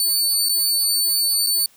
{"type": "tone with dropouts", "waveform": "20% pulse", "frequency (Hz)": 4502, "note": "C#8", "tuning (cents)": 26, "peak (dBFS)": -11, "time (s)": [0, 1.66], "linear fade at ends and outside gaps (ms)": 1, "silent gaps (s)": [[0.487, 0.493], [1.464, 1.47]], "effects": ["white hiss -54 dBFS RMS until 1.76 s"]}